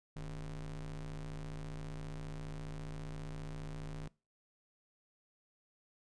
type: ring-modulated tone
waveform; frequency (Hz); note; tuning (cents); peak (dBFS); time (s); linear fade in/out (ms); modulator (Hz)
square; 62.6; B1; +24; -39; 0.16-4.08; 5; 90
effects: noise-tail reverb RT60 0.3 s tail -22 dB re dry + resampled to 22050 Hz